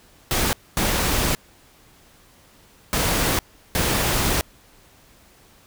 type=noise bursts at uneven times; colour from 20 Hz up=pink; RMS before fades=-21 dBFS; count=4; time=0.31-0.53 / 0.77-1.35 / 2.93-3.39 / 3.75-4.41 s; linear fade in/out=0 ms; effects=pink hiss -53 dBFS RMS until 5.66 s